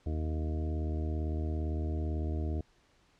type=harmonic tone with a mistuned harmonic; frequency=77.78 Hz; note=D#2; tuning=in tune; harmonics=1 / 2 / 3 / 4 / 5 / 6 / 8 / 9; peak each=-31 / -44 / -43 / -41 / -45 / -50 / -49 / -52 dBFS; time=0.06-2.61 s; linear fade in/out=5 ms; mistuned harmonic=1; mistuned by=+18 cents; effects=pink hiss -67 dBFS RMS until 3.19 s + low-pass 6000 Hz 12 dB/octave